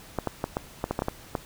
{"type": "clicks", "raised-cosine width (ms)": 1, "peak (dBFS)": -12, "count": 10, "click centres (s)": [0.187, 0.273, 0.441, 0.569, 0.841, 0.91, 0.991, 1.021, 1.084, 1.352], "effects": ["pink hiss -48 dBFS RMS until 1.45 s"]}